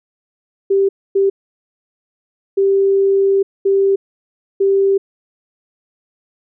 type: tone bursts at uneven times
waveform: sine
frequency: 392 Hz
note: G4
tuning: in tune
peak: -10 dBFS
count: 5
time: 0.7-0.89 / 1.15-1.3 / 2.57-3.43 / 3.65-3.96 / 4.6-4.98 s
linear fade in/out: 10 ms
effects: none